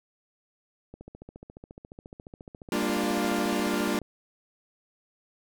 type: click train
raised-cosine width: 2 ms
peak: -30 dBFS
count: 45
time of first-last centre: 0.94-4.017 s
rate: 14.3 Hz
type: chord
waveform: sawtooth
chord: G minor seventh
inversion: none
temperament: equal with one note detuned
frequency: 199.88 / 233.1 / 293.7 / 349.2 Hz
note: G3 / Bb3 / D4 / F4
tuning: +34 / 0 / 0 / 0 cents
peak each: -27 dBFS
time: 2.72-3.99 s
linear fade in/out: 2 ms
effects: none